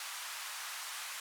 pink band-pass noise, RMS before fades -43 dBFS, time 0-1.2 s, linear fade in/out 2 ms, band 960 to 13000 Hz, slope 24 dB/octave, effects none

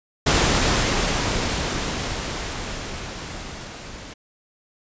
pink noise with level ramp, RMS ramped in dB -17 to -38 dBFS, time 0.26-4.14 s, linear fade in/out 10 ms, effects resampled to 16000 Hz

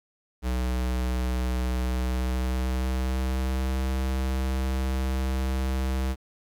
square tone with pitch glide, 62.6 to 65.33 Hz, B1 to C2, +24 to -2 cents, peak -25 dBFS, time 0.42-6.16 s, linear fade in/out 50 ms, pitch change +74 cents, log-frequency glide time 1.78-3.79 s, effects 9-bit

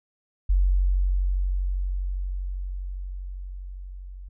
sine tone with level ramp, 46.25 Hz, F#1, in tune, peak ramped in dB -16 to -37 dBFS, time 0.49-4.29 s, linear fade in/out 10 ms, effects none

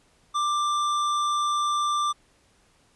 sine tone with hard clipping, 1182 Hz, D6, 11 cents sharp, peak -24 dBFS, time 0.34-2.13 s, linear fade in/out 20 ms, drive 12 dB, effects pink hiss -62 dBFS RMS until 2.95 s + resampled to 24000 Hz

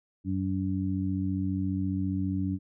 harmonic tone, 94.7 Hz, F#2, 41 cents sharp, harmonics 1 / 2 / 3, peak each -31 / -31 / -31 dBFS, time 0.24-2.59 s, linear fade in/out 50 ms, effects none

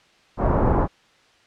pink low-pass noise, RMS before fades -19 dBFS, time 0.37-0.88 s, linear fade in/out 50 ms, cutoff 1100 Hz, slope 24 dB/octave, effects white hiss -56 dBFS RMS until 1.46 s + low-pass 4000 Hz 12 dB/octave

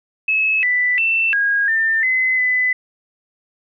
sine tone with pitch steps, 2587 / 1983 / 2676 / 1636 / 1796 / 2036 / 2006 Hz, E7 / B6 / E7 / G#6 / A6 / C7 / B6, -33 / +7 / +25 / -26 / +35 / -48 / +26 cents, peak -14 dBFS, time 0.28-2.73 s, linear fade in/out 5 ms, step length 350 ms, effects none

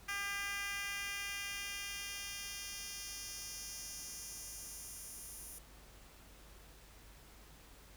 10% pulse tone with high-pass filter sweep, 400.9 Hz, G4, 39 cents sharp, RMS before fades -44 dBFS, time 0.08-5.59 s, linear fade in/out 10 ms, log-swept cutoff 1600 to 10000 Hz, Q 1.3, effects added 50 Hz sine -59 dBFS peak until 7.96 s + pink hiss -60 dBFS RMS until 7.96 s

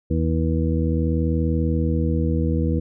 harmonic tone, 80.5 Hz, E2, 41 cents flat, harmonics 1 / 2 / 3 / 4 / 6, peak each -21 / -24 / -26 / -27 / -29 dBFS, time 0.1-2.8 s, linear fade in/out 10 ms, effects none

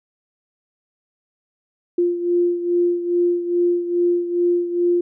sine beating tone pair, 349.2 / 351.6 Hz, F4 / F4, 0 / +12 cents, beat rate 2.4 Hz, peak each -17 / -23 dBFS, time 1.98-5.01 s, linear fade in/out 5 ms, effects none

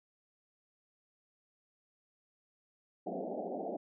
white band-pass noise, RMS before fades -39 dBFS, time 3.06-3.77 s, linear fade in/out 10 ms, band 180 to 770 Hz, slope 96 dB/octave, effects none

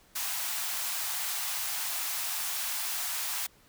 white high-pass noise, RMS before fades -33 dBFS, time 0.15-3.47 s, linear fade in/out 10 ms, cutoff 680 Hz, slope 48 dB/octave, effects pink hiss -61 dBFS RMS until 3.68 s

